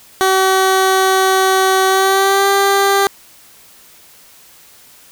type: tone with pitch glide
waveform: 15% pulse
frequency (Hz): 380 to 395.7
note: F#4 to G4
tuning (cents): +46 to +16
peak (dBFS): -4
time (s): 0.21-3.07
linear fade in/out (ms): 0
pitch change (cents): +70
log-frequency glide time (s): 1.87-2.48
effects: white hiss -44 dBFS RMS until 5.11 s